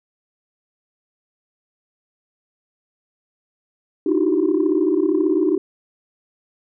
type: tone cluster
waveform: sine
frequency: 301.7 / 320 / 354.9 / 387.9 Hz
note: D4 / D#4 / F4 / G4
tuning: +47 / +49 / +28 / -18 cents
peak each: -20 dBFS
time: 4.06-5.58 s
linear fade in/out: 5 ms
effects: tanh soft clip ceiling -8 dBFS